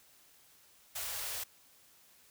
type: band-stop noise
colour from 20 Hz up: white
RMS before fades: -39 dBFS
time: 0.95-1.44 s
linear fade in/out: 10 ms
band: 120 to 480 Hz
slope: 24 dB/octave
effects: white hiss -63 dBFS RMS until 2.3 s